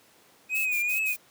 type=tone with vibrato; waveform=triangle; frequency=2489 Hz; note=D#7; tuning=in tune; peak=-23 dBFS; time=0.49-1.16 s; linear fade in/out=50 ms; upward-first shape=triangle; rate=2.4 Hz; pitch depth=81 cents each way
type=noise bursts; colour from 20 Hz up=violet; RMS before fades=-35 dBFS; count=4; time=0.54-1.17 s; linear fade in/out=20 ms; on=120 ms; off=50 ms
effects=pink hiss -58 dBFS RMS until 1.3 s + high-pass 200 Hz 12 dB/octave